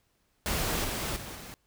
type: noise with level steps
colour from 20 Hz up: pink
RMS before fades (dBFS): -30 / -33 / -41 / -44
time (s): 0.46-1.54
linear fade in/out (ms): 0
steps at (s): 0.84 / 1.16 / 1.35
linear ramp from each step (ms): 5
effects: pink hiss -72 dBFS RMS until 1.66 s